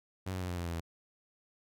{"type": "tone with pitch steps", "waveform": "sawtooth", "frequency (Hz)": [94.2, 92.26, 90.36, 88.5, 86.68, 84.9, 83.15], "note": ["F#2", "F#2", "F#2", "F2", "F2", "F2", "E2"], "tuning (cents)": [32, -4, -40, 23, -12, -48, 16], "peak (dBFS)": -31, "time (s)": [0.26, 0.806], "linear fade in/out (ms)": 10, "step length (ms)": 78, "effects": []}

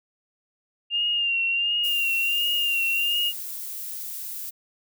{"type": "tone with vibrato", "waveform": "sine", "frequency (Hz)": 2794, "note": "F7", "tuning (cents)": 0, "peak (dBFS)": -21, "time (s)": [0.9, 3.33], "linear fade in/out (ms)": 50, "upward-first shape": "sine", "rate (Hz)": 1.4, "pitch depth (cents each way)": 43}
{"type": "noise", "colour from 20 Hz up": "violet", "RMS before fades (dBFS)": -34, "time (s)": [1.83, 4.51], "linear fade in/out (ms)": 20}
{"effects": []}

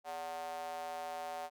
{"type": "tone with high-pass filter", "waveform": "square", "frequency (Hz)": 82.41, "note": "E2", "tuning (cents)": 0, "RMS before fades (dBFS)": -42, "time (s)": [0.04, 1.5], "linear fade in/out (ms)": 50, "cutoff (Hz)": 690, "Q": 6.4, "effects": []}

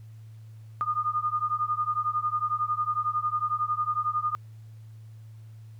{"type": "beating tone pair", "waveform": "sine", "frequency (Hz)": [1216, 1227], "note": ["D#6", "D#6"], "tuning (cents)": [-40, -25], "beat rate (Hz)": 11, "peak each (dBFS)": -28, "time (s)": [0.81, 4.35], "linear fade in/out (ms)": 0, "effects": ["added 110 Hz sine -43 dBFS peak until 5.79 s", "pink hiss -66 dBFS RMS until 5.79 s"]}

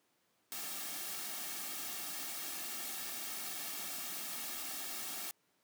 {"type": "noise with comb filter", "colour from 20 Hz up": "white", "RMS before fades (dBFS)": -42, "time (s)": [0.52, 5.31], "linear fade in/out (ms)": 0, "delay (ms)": 2, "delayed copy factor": -0.6, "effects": ["pink hiss -75 dBFS RMS until 5.63 s", "high-pass 200 Hz 12 dB/octave"]}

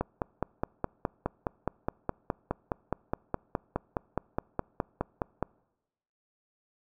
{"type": "click train", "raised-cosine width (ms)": 1, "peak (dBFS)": -14, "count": 27, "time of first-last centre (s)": [0.01, 5.427], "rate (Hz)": 4.8, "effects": ["noise-tail reverb RT60 1.0 s tail -26 dB re dry"]}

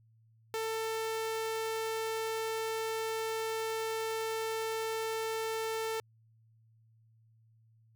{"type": "tone", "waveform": "sawtooth", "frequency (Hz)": 445.1, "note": "A4", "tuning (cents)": 20, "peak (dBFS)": -29, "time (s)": [0.54, 6], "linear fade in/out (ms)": 0, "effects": ["added 112 Hz sine -62 dBFS peak until 7.95 s"]}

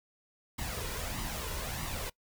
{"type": "noise with flanger", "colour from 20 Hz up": "pink", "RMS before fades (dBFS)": -37, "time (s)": [0.58, 2.1], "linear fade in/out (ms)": 10, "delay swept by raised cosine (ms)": [1, 2.1], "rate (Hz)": 1.6, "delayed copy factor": 0.55, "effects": ["noise-tail reverb RT60 0.1 s tail -22 dB re dry"]}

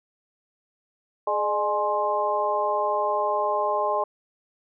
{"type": "tone cluster", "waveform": "sine", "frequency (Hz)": [420.5, 607, 838, 1052], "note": ["G#4", "D#5", "G#5", "C6"], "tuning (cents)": [22, -43, 15, 9], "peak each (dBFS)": [-30, -26, -27, -26], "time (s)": [1.27, 4.04], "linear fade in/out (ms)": 5, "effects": []}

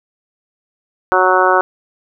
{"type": "harmonic tone", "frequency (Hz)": 185, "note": "F#3", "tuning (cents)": 0, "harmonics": [2, 3, 4, 5, 6, 7, 8], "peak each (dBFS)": [-17, -17, -17, -17, -17, -17, -17], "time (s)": [1.12, 1.61], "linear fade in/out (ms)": 0, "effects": []}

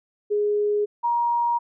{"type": "tone pair in turn", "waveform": "sine", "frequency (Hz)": [415.3, 946.7], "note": ["G#4", "A#5"], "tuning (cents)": [0, 26], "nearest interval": "octave + major second", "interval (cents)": 1426, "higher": "second", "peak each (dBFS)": -19, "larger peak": "neither", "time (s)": [[0.3, 0.86], [1.03, 1.59]], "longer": "neither", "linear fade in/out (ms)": 20, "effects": []}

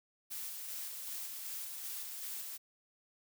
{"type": "noise with tremolo", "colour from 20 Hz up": "blue", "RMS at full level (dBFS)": -42, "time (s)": [0.3, 2.58], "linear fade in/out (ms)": 20, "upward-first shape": "square", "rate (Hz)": 2.6, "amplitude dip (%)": 25, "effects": []}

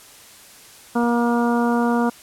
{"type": "harmonic tone", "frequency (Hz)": 237.4, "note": "A#3", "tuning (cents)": 32, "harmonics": [1, 2, 3, 4, 5, 6], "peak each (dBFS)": [-18, -24, -26, -26, -30, -30], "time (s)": [0.95, 2.1], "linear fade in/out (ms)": 10}
{"type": "click", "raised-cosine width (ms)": 2, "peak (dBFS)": -28, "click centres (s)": 1.035}
{"effects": ["white hiss -45 dBFS RMS until 2.22 s", "low-pass 12000 Hz 12 dB/octave"]}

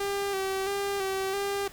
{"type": "tone with vibrato", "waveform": "sawtooth", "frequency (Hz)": 392, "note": "G4", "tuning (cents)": 0, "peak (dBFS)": -24, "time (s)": [0, 1.68], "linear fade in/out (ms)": 5, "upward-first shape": "square", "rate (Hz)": 1.5, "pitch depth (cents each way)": 32, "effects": ["pink hiss -49 dBFS RMS until 1.72 s"]}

